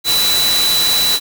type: tone in noise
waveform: sine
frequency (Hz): 3962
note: B7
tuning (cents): +5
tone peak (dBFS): -13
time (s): 0.04-1.2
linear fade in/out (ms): 50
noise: white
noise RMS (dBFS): -18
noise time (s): 0.04-1.2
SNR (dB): +2
effects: none